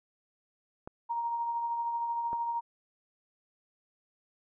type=clicks; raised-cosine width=1 ms; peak=-27 dBFS; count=2; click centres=0.875 / 2.331 s
type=tone with tremolo; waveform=sine; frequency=936 Hz; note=A#5; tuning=7 cents sharp; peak=-28 dBFS; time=1.09-2.61 s; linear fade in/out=20 ms; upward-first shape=triangle; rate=13 Hz; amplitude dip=40%
effects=none